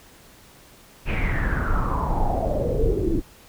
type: noise with low-pass filter sweep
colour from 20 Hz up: brown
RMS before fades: -22 dBFS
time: 1.05-3.22 s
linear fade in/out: 50 ms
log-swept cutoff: 2600 to 310 Hz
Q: 8.5
effects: pink hiss -50 dBFS RMS until 3.48 s